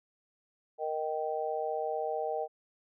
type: harmonic tone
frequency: 155.56 Hz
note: D#3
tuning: in tune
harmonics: 3 / 4 / 5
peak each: -35 / -35 / -35 dBFS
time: 0.78-2.48 s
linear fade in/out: 50 ms
effects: none